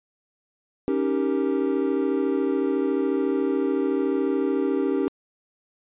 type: chord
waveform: triangle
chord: Eb dominant seventh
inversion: third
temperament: equal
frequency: 277.2 / 311.1 / 392 / 466.2 Hz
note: Db4 / Eb4 / G4 / Bb4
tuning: 0 / 0 / 0 / 0 cents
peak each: -23 / -26 / -23 / -28 dBFS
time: 0.88-5.08 s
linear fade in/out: 0 ms
effects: resampled to 8000 Hz